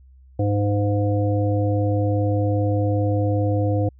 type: harmonic tone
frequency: 102.5 Hz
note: G#2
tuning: 22 cents flat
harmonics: 1 / 3 / 5 / 7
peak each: -19 / -25 / -25 / -31 dBFS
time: 0.39-3.89 s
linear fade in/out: 5 ms
effects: added 65 Hz sine -46 dBFS peak until 3.99 s